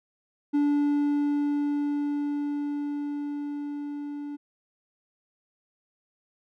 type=tone with level ramp; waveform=triangle; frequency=290 Hz; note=D4; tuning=22 cents flat; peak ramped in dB=-18 to -31 dBFS; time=0.53-4.37 s; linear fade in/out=20 ms; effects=none